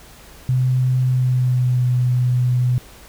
sine tone with pitch glide, 127.9 to 124.55 Hz, C3 to B2, -39 to +15 cents, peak -14 dBFS, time 0.49-2.78 s, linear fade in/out 0 ms, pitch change -46 cents, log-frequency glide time 1.06-1.86 s, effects added 50 Hz sine -47 dBFS peak until 3.08 s + pink hiss -44 dBFS RMS until 3.08 s

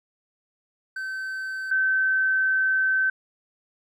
triangle / sine tone pair in turn, 1539 / 1539 Hz, G6 / G6, -32 / -32 cents, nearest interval unison, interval 0 cents, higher neither, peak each -27 / -19 dBFS, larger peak second, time 0.96-1.71 / 1.71-3.1 s, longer second, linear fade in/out 5 ms, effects none

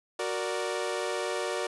sawtooth chord, Gb augmented, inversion none, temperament equal, 370 / 466.2 / 587.3 Hz, Gb4 / Bb4 / D5, 0 / 0 / 0 cents, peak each -30 dBFS, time 0.19-1.67 s, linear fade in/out 5 ms, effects resampled to 24000 Hz

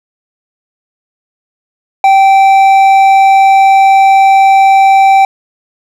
sine tone with hard clipping, 778 Hz, G5, 13 cents flat, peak -4 dBFS, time 2.04-5.25 s, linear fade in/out 2 ms, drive 6 dB, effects none

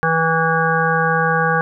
harmonic tone, 162.9 Hz, E3, 20 cents flat, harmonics 1 / 3 / 5 / 7 / 9 / 10, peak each -21 / -21 / -21 / -21 / -21 / -21 dBFS, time 0.03-1.61 s, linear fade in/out 0 ms, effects none

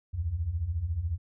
sine beating tone pair, 73.2 / 87.2 Hz, D2 / F2, -5 / -2 cents, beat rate 14 Hz, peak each -34 / -29 dBFS, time 0.13-1.18 s, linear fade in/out 20 ms, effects none

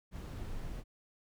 brown noise, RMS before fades -41 dBFS, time 0.11-0.84 s, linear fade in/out 50 ms, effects none

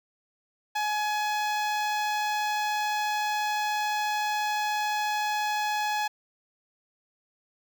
sawtooth tone with notch filter, 843 Hz, G#5, 26 cents sharp, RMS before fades -28 dBFS, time 0.75-6.08 s, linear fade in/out 10 ms, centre 10000 Hz, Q 0.88, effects none

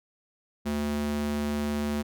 square tone with high-pass filter, 73.5 Hz, D2, 2 cents sharp, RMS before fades -29 dBFS, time 0.65-2.03 s, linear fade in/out 20 ms, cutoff 160 Hz, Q 5.4, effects none

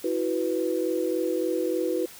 sine chord, E suspended second, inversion none, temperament equal with one note detuned, 326.6 / 370 / 493.9 Hz, E4 / F#4 / B4, -16 / 0 / 0 cents, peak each -28 dBFS, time 0.04-2.06 s, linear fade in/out 5 ms, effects white hiss -46 dBFS RMS until 2.19 s

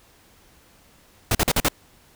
pink noise bursts, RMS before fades -19 dBFS, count 5, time 1.31-1.685 s, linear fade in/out 2 ms, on 39 ms, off 45 ms, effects pink hiss -55 dBFS RMS until 2.15 s

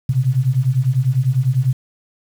sine beating tone pair, 123.47 / 133.47 Hz, B2 / C3, 0 / +35 cents, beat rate 10 Hz, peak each -17 / -16 dBFS, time 0.09-1.73 s, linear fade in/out 5 ms, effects 7-bit

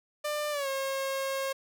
sawtooth tone with pitch glide, 596 to 540.3 Hz, D5 to C#5, +25 to -44 cents, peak -26 dBFS, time 0.24-1.53 s, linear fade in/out 10 ms, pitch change -169 cents, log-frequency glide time 0.51-0.68 s, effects none

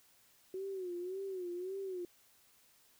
sine tone with vibrato, 370 Hz, F#4, in tune, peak -38 dBFS, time 0.54-2.05 s, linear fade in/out 2 ms, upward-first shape sine, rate 1.8 Hz, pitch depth 100 cents each way, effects white hiss -67 dBFS RMS until 2.99 s

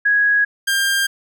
sine / sawtooth tone pair in turn, 1661.2 / 1598.1 Hz, G#6 / G6, 0 / +33 cents, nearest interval minor second, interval 67 cents, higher first, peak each -12 dBFS, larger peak neither, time 0.05-0.45 / 0.67-1.07 s, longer neither, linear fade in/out 10 ms, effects none

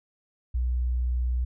sine tone, 61.5 Hz, B1, 7 cents flat, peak -23 dBFS, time 0.54-1.45 s, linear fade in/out 10 ms, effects none

